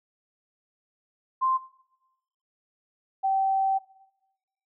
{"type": "tone pair in turn", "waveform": "sine", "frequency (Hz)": [1046, 773.4], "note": ["C6", "G5"], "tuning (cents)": [-1, -24], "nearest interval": "perfect fourth", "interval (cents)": 523, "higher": "first", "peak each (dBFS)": -21, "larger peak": "neither", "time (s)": [[1.41, 1.58], [3.23, 3.79]], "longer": "second", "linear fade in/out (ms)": 20, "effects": ["noise-tail reverb RT60 0.9 s tail -17 dB re dry"]}